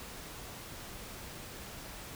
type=silence; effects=pink hiss -46 dBFS RMS until 2.15 s